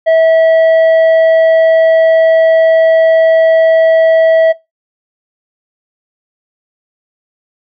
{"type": "tone with tanh clipping", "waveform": "triangle", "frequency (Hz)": 649, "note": "E5", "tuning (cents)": -27, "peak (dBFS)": -6, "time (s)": [0.06, 4.53], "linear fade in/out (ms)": 20, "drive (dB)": 10, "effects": ["noise-tail reverb RT60 0.2 s tail -20 dB re dry"]}